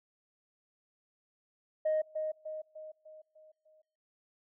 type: tone with echo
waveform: sine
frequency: 622.3 Hz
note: D#5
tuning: in tune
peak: -25 dBFS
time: 1.85-2.02 s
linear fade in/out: 10 ms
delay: 300 ms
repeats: 6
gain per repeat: -6 dB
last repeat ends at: 3.82 s
effects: noise-tail reverb RT60 0.9 s tail -25 dB re dry + tanh soft clip ceiling -24 dBFS